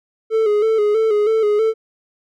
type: tone with vibrato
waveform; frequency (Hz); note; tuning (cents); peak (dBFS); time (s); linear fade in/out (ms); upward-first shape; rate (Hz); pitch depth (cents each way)
triangle; 430.2; A4; -39; -11; 0.3-1.74; 50; square; 3.1; 53
effects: none